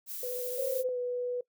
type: noise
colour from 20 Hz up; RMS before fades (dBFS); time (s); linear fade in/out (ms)
violet; -39; 0.06-0.84; 50
type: tone with vibrato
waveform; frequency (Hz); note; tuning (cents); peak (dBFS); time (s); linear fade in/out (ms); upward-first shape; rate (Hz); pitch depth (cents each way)
sine; 496.6; B4; +9; -34; 0.23-0.89; 2; sine; 14; 17
type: tone with pitch glide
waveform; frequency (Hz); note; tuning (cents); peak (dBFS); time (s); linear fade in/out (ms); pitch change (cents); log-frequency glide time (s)
sine; 537 to 492.4; C5 to B4; +45 to -5; -30; 0.58-1.41; 5; -150; 0.68-0.98
effects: noise-tail reverb RT60 0.1 s tail -22 dB re dry